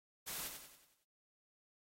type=noise with echo; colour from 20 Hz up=white; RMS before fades=-44 dBFS; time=0.26-0.49 s; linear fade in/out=20 ms; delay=93 ms; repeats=6; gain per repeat=-6 dB; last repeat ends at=1.048 s; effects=AAC 48 kbps